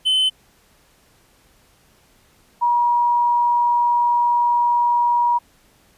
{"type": "tone pair in turn", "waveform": ["triangle", "sine"], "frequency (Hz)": [3050, 957.6], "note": ["G7", "A#5"], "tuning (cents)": [-48, 46], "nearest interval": "octave + minor sixth", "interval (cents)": 2006, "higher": "first", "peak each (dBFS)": [-13, -14], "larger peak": "first", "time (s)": [[0.05, 0.3], [2.61, 5.39]], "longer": "second", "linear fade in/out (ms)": 20, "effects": ["pink hiss -56 dBFS RMS until 5.97 s", "resampled to 32000 Hz"]}